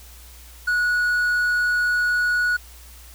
triangle tone, 1462 Hz, F#6, 21 cents flat, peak -16 dBFS, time 0.67-2.57 s, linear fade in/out 10 ms, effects added 60 Hz sine -43 dBFS peak until 3.14 s + white hiss -47 dBFS RMS until 3.14 s

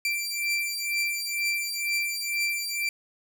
sawtooth beating tone pair, 2349 / 2351.1 Hz, D7 / D7, 0 / +1 cents, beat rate 2.1 Hz, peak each -26 dBFS, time 0.05-2.89 s, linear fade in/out 2 ms, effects none

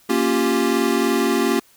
square chord, G half-diminished seventh, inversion first, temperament equal, 233.1 / 277.2 / 349.2 / 392 Hz, Bb3 / Db4 / F4 / G4, 0 / 0 / 0 / 0 cents, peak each -23 dBFS, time 0.09-1.6 s, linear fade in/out 10 ms, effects white hiss -54 dBFS RMS until 1.76 s

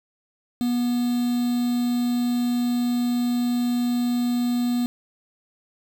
triangle tone with quantisation, 243.2 Hz, B3, 26 cents flat, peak -18 dBFS, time 0.61-4.86 s, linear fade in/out 0 ms, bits 6, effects none

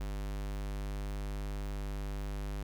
square tone, 50.1 Hz, G1, 38 cents sharp, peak -36 dBFS, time 0-2.63 s, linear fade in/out 5 ms, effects none

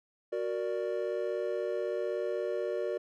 triangle chord, Gb augmented, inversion none, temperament equal, 370 / 466.2 / 587.3 Hz, Gb4 / Bb4 / D5, 0 / 0 / 0 cents, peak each -33 dBFS, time 0.32-2.98 s, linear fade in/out 10 ms, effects none

